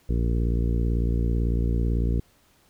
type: harmonic tone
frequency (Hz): 58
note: A#1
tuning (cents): -8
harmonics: 1 / 2 / 3 / 4 / 5 / 6 / 7 / 8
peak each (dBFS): -22 / -28 / -32 / -34 / -36 / -38 / -39 / -40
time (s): 0.09-2.2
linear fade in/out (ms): 5
effects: pink hiss -61 dBFS RMS until 2.69 s